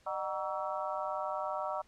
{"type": "harmonic tone with a mistuned harmonic", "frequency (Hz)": 188.9, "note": "F#3", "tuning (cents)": 36, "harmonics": [3, 4, 5, 6, 7], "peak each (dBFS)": [-38, -39, -40, -41, -41], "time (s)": [0.06, 1.82], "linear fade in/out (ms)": 10, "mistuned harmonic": 3, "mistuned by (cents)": 120, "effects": ["pink hiss -66 dBFS RMS until 1.87 s", "low-pass 8000 Hz 12 dB/octave"]}